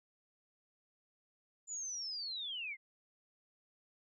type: linear sweep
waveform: sine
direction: down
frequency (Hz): 7100 to 2039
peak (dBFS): -39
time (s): 1.67-2.77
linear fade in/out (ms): 50
effects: none